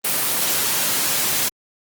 white high-pass noise, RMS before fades -20 dBFS, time 0.04-1.49 s, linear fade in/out 10 ms, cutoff 100 Hz, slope 24 dB/octave, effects Opus 24 kbps

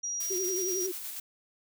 sine tone, 5740 Hz, F8, 47 cents sharp, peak -31 dBFS, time 0.03-0.87 s, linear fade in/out 10 ms
blue noise with tremolo, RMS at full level -38 dBFS, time 0.2-1.2 s, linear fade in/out 5 ms, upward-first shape square, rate 8.3 Hz, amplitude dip 30%
sine tone with vibrato, 370 Hz, F#4, in tune, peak -31 dBFS, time 0.3-0.92 s, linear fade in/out 10 ms, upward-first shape triangle, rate 11 Hz, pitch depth 100 cents each way
effects none

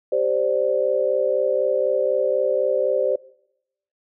sine chord, G suspended fourth, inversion none, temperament equal, 392 / 523.3 / 587.3 Hz, G4 / C5 / D5, 0 / 0 / 0 cents, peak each -25 / -20 / -22 dBFS, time 0.12-3.16 s, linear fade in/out 5 ms, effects noise-tail reverb RT60 0.8 s tail -22 dB re dry

